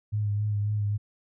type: tone with vibrato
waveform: sine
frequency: 104.2 Hz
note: G#2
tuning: 6 cents sharp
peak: -24 dBFS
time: 0.12-0.98 s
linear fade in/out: 20 ms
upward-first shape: sine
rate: 3.7 Hz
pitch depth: 29 cents each way
effects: none